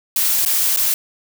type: noise with dropouts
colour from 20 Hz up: blue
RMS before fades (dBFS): -17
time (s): 0.16-0.94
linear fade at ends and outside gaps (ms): 2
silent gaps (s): 0.451-0.46 / 0.763-0.771
effects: none